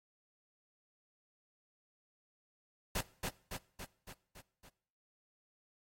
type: noise with echo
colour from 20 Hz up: pink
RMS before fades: -35 dBFS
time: 2.95-3.01 s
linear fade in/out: 5 ms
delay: 280 ms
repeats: 6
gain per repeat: -4 dB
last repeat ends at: 4.69 s
effects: noise-tail reverb RT60 0.6 s tail -21 dB re dry + AAC 48 kbps